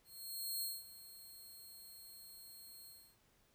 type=tone with ADSR envelope; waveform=10% pulse; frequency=4247 Hz; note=C8; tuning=25 cents sharp; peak=-31 dBFS; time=0.04-3.17 s; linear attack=580 ms; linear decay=210 ms; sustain=-16 dB; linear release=300 ms; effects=pink hiss -73 dBFS RMS until 3.54 s

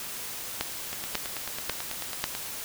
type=two click trains; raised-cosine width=0.2 ms; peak=-9 / -16 dBFS; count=4 / 14; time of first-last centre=0.61-2.24 / 0.93-2.351 s; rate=1.84 / 9.15 Hz; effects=white hiss -37 dBFS RMS until 2.64 s

